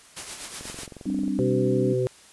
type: noise with tremolo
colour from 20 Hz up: white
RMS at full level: -34 dBFS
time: 0.16-0.87 s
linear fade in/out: 10 ms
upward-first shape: sine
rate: 8.1 Hz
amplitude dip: 50%
type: click train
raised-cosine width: 2 ms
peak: -27 dBFS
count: 16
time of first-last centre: 0.61-1.28 s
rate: 22.4 Hz
type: chord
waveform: sine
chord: G suspended fourth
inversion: none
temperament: equal with one note detuned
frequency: 196 / 260.9 / 293.7 Hz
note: G3 / C4 / D4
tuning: 0 / -5 / 0 cents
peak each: -28 dBFS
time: 1.06-1.94 s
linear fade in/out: 5 ms
type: harmonic tone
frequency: 126.6 Hz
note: B2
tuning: 43 cents sharp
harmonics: 1 / 3 / 4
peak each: -26 / -24 / -28 dBFS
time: 1.39-2.07 s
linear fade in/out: 0 ms
effects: white hiss -51 dBFS RMS until 2.32 s + resampled to 24000 Hz